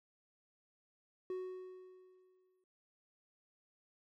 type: tone with exponential decay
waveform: triangle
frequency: 370 Hz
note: F#4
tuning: in tune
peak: -35 dBFS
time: 1.3-2.64 s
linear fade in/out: 2 ms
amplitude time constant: 290 ms
effects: none